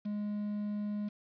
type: tone with quantisation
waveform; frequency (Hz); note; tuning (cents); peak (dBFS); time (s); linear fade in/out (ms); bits
triangle; 207.7; G#3; 0; -31; 0.05-1.09; 10; 9
effects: resampled to 11025 Hz